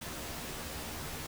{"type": "noise with comb filter", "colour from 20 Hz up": "pink", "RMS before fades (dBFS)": -41, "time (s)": [0.01, 1.27], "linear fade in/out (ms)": 10, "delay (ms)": 13, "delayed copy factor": 0.75, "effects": []}